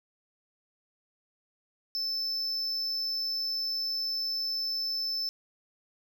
triangle tone, 5274 Hz, E8, in tune, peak -28 dBFS, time 1.95-5.29 s, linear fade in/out 0 ms, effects none

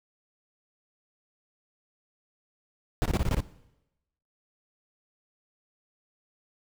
brown noise bursts, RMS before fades -25 dBFS, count 7, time 3.02-3.404 s, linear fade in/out 0 ms, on 36 ms, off 22 ms, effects noise-tail reverb RT60 0.9 s tail -18 dB re dry

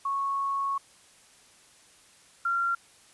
sine tone pair in turn, 1104 / 1377.9 Hz, C#6 / F6, -7 / -24 cents, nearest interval major third, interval 383 cents, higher second, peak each -26 / -24 dBFS, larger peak second, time 0.05-0.78 / 2.45-2.75 s, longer first, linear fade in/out 5 ms, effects white hiss -57 dBFS RMS until 3.13 s + resampled to 24000 Hz

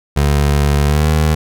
25% pulse tone with pitch glide, 72 to 77.17 Hz, D2 to D#2, -34 to -14 cents, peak -7 dBFS, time 0.16-1.35 s, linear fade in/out 10 ms, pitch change +120 cents, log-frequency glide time 0.84-1.08 s, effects none

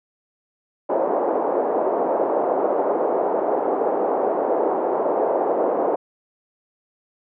pink band-pass noise, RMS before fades -21 dBFS, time 0.89-5.96 s, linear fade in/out 10 ms, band 380 to 810 Hz, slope 24 dB/octave, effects none

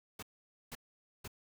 pink noise bursts, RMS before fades -45 dBFS, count 3, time 0.19-1.278 s, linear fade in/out 5 ms, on 36 ms, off 490 ms, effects none

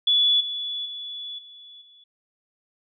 sine tone with level steps, 3427 Hz, A7, 46 cents flat, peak -16 / -27 / -32 / -43 / -50 dBFS, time 0.07-2.04 s, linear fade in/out 5 ms, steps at 0.4 / 0.85 / 1.38 / 1.81 s, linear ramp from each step 10 ms, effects none

